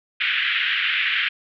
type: band-pass noise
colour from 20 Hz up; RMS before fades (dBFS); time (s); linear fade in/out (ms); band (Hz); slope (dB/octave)
white; -22; 0.2-1.29; 10; 1500 to 3200; 48
effects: none